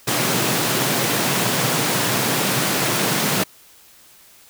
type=high-pass noise; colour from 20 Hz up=pink; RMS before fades=-20 dBFS; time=0.07-3.44 s; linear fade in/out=10 ms; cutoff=110 Hz; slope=96 dB/octave; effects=white hiss -49 dBFS RMS until 4.49 s